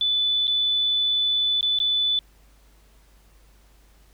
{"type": "tone with dropouts", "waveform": "sine", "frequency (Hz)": 3488, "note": "A7", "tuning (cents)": -16, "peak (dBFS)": -19, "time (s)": [0.01, 2.19], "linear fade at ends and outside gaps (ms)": 1, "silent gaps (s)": [[0.471, 0.478], [1.61, 1.628], [1.788, 1.801]], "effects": ["added 50 Hz sine -53 dBFS peak until 4.13 s", "pink hiss -60 dBFS RMS until 4.13 s"]}